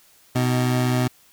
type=tone pair together; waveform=25% pulse; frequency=125.3 / 315.7 Hz; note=B2 / D#4; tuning=+25 / +25 cents; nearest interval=octave + major third; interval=1600 cents; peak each=-15 / -26 dBFS; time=0.35-1.08 s; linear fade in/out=10 ms; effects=white hiss -55 dBFS RMS until 1.32 s